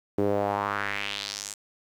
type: tone with band-pass filter sweep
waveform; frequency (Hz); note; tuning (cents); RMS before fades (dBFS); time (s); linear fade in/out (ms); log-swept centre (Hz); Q
sawtooth; 101.3; G#2; -43; -29; 0.18-1.54; 5; 370 to 8100; 2.7
effects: 9-bit